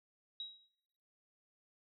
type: tone with exponential decay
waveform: sine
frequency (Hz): 3835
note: A#7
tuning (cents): +48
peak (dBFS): -38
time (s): 0.4-0.69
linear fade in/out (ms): 2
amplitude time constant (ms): 61
effects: noise-tail reverb RT60 1.0 s tail -24 dB re dry